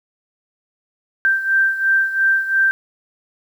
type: beating tone pair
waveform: sine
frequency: 1568 / 1570.9 Hz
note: G6 / G6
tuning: 0 / +3 cents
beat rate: 2.9 Hz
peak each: -15 / -20 dBFS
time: 1.25-2.71 s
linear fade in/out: 0 ms
effects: 8-bit